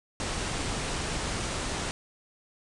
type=low-pass noise; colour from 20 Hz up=pink; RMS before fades=-32 dBFS; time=0.2-1.91 s; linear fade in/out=0 ms; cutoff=9700 Hz; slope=96 dB/octave; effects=none